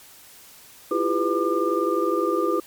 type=tone cluster; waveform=sine; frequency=329.3 / 348.9 / 401 / 498.8 / 1199 Hz; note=E4 / F4 / G4 / B4 / D6; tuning=-2 / -2 / +39 / +17 / +36 cents; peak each=-26 dBFS; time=0.91-2.6 s; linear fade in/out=5 ms; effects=white hiss -48 dBFS RMS until 2.66 s + MP3 96 kbps